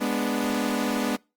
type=chord; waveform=sawtooth; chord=G# diminished; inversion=none; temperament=equal; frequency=207.7 / 246.9 / 293.7 Hz; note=G#3 / B3 / D4; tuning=0 / 0 / 0 cents; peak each=-25 / -23 / -25 dBFS; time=0-1.17 s; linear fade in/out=20 ms; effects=noise-tail reverb RT60 0.3 s tail -26 dB re dry + Opus 24 kbps